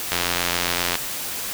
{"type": "click train", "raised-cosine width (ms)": 0.2, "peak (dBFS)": -3, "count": 74, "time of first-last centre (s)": [0.12, 0.954], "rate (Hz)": 87.5, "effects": ["white hiss -29 dBFS RMS until 1.53 s"]}